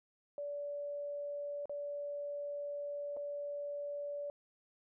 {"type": "tone with dropouts", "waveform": "sine", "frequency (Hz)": 577, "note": "D5", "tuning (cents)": -31, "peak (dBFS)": -38, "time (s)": [0.38, 4.3], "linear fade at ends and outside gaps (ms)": 1, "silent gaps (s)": [[1.656, 1.695], [3.166, 3.17]], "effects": []}